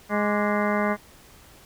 harmonic tone with a mistuned harmonic, 207.7 Hz, G#3, in tune, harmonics 1 / 2 / 3 / 4 / 5 / 6 / 7 / 8 / 9 / 10, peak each -25 / -30 / -27 / -32 / -32 / -31 / -34 / -36 / -36 / -34 dBFS, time 0.09-0.97 s, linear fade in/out 50 ms, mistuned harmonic 6, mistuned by -100 cents, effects pink hiss -51 dBFS RMS until 1.65 s

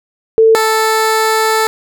sine / 15% pulse tone pair in turn, 446 / 440.1 Hz, A4 / A4, +23 / 0 cents, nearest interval unison, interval 23 cents, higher first, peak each -4 dBFS, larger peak neither, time 0.38-0.55 / 0.55-1.67 s, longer second, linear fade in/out 0 ms, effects none

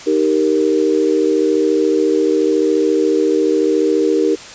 sine chord, Eb major, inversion none, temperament equal, 311.1 / 392 / 466.2 Hz, Eb4 / G4 / Bb4, 0 / 0 / 0 cents, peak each -16 dBFS, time 0.06-4.36 s, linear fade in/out 20 ms, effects white hiss -34 dBFS RMS until 4.54 s + resampled to 16000 Hz

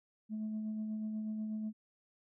sine tone with tremolo, 216.1 Hz, A3, 31 cents flat, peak -33 dBFS, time 0.29-1.73 s, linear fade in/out 50 ms, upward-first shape sine, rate 8.2 Hz, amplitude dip 30%, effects tanh soft clip ceiling -33 dBFS

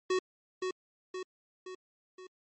square tone with echo, 370.8 Hz, F#4, 4 cents sharp, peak -27 dBFS, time 0.1-0.19 s, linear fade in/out 5 ms, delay 520 ms, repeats 4, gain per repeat -5 dB, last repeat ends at 2.27 s, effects low-pass 10000 Hz 12 dB/octave + MP3 32 kbps

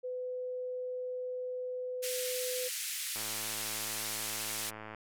sine tone, 503 Hz, B4, 32 cents sharp, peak -35 dBFS, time 0.03-2.69 s, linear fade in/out 20 ms
white band-pass noise, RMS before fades -38 dBFS, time 2.02-4.71 s, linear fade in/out 20 ms, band 1800 to 13000 Hz, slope 24 dB/octave
click train, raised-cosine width 0.5 ms, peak -29 dBFS, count 194, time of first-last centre 3.16-4.947 s, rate 108 Hz
effects none

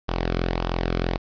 sawtooth tone with flanger, 43.12 Hz, F1, 21 cents flat, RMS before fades -25 dBFS, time 0.08-1.18 s, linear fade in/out 10 ms, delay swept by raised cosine 0.46 to 1.1 ms, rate 1.7 Hz, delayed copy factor -0.55, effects resampled to 11025 Hz + 7-bit

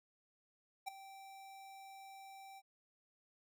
square tone with ADSR envelope, 779 Hz, G5, 11 cents flat, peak -38 dBFS, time 0.86-2.62 s, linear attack 21 ms, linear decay 9 ms, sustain -15 dB, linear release 43 ms, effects none

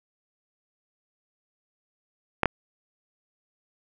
clicks, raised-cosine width 0.5 ms, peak -5 dBFS, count 2, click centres 2.433 / 2.457 s, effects none

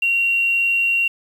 sine tone with quantisation, 2751 Hz, F7, 27 cents flat, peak -15 dBFS, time 0.02-1.08 s, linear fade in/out 5 ms, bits 7, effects none

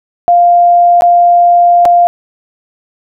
sine tone with dropouts, 698.5 Hz, F5, in tune, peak -3 dBFS, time 0.28-2.07 s, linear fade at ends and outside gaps 0 ms, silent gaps 1.009-1.021 / 1.853-1.857 s, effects none

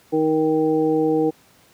harmonic tone, 157 Hz, D#3, 16 cents sharp, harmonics 1 / 2 / 3 / 5, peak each -30 / -19 / -19 / -28 dBFS, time 0.12-1.31 s, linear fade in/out 20 ms, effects pink hiss -54 dBFS RMS until 1.73 s + high-pass 100 Hz 12 dB/octave

